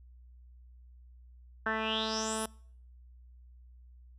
10% pulse tone with low-pass filter sweep, 220 Hz, A3, in tune, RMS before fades -33 dBFS, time 1.66-2.46 s, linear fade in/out 5 ms, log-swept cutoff 1600 to 11000 Hz, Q 7.9, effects noise-tail reverb RT60 0.6 s tail -25 dB re dry + added 61 Hz sine -52 dBFS peak until 4.18 s

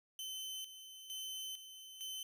sawtooth tone with tremolo, 3061 Hz, G7, 42 cents flat, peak -39 dBFS, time 0.19-2.23 s, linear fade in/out 2 ms, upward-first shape square, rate 1.1 Hz, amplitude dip 65%, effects none

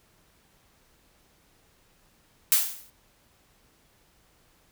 blue noise with exponential decay, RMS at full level -17 dBFS, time 2.52-2.9 s, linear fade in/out 0 ms, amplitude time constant 81 ms, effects pink hiss -63 dBFS RMS until 4.71 s

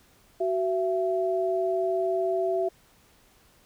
sine tone pair together, 376.6 / 670 Hz, F#4 / E5, +31 / +28 cents, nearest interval minor seventh, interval 997 cents, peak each -26 dBFS, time 0.4-2.69 s, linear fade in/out 10 ms, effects pink hiss -60 dBFS RMS until 3.65 s

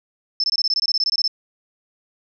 sine tone bursts, 5274 Hz, E8, in tune, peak -16 dBFS, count 15, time 0.4-1.278 s, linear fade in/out 2 ms, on 38 ms, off 22 ms, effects none

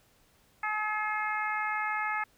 harmonic tone, 426.5 Hz, G#4, 46 cents sharp, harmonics 2 / 3 / 4 / 5 / 6, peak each -34 / -34 / -35 / -35 / -44 dBFS, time 0.63-2.24 s, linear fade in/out 5 ms, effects pink hiss -65 dBFS RMS until 2.37 s

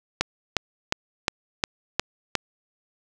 click train, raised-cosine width 0.2 ms, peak -3 dBFS, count 7, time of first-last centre 0.21-2.353 s, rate 2.8 Hz, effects none

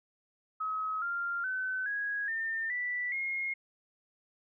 sine tone with pitch steps, 1277 / 1392.6 / 1518.6 / 1656.1 / 1806 / 1969.4 / 2148 Hz, D#6 / F6 / F#6 / G#6 / A6 / B6 / C7, +45 / -5 / +45 / -5 / +45 / -5 / +45 cents, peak -31 dBFS, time 0.6-3.54 s, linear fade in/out 10 ms, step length 420 ms, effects none

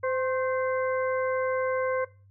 harmonic tone with a mistuned harmonic, 516 Hz, C5, 24 cents flat, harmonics 1 / 2 / 3 / 4, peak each -26 / -32 / -36 / -38 dBFS, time 0.03-2.05 s, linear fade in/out 10 ms, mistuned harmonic 2, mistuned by +48 cents, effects noise-tail reverb RT60 0.3 s tail -18 dB re dry + added 98 Hz sine -53 dBFS peak until 2.3 s

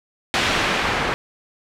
white noise with low-pass filter sweep, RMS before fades -21 dBFS, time 0.34-1.14 s, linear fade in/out 0 ms, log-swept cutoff 3200 to 1700 Hz, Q 0.79, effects none

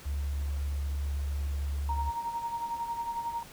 sine tone, 70.9 Hz, C#2, 40 cents sharp, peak -29 dBFS, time 0.05-2.11 s, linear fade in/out 20 ms
sine tone with tremolo, 932.3 Hz, A#5, in tune, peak -29 dBFS, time 1.89-3.43 s, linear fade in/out 2 ms, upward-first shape sine, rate 11 Hz, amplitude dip 60%
effects pink hiss -50 dBFS RMS until 3.52 s

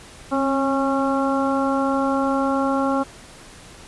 harmonic tone with a mistuned harmonic, 273.3 Hz, C#4, 24 cents flat, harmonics 1 / 2 / 3 / 4 / 5, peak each -21 / -24 / -26 / -27 / -28 dBFS, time 0.31-3.04 s, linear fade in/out 20 ms, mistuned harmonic 1, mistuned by -28 cents, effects pink hiss -43 dBFS RMS until 3.87 s + resampled to 24000 Hz

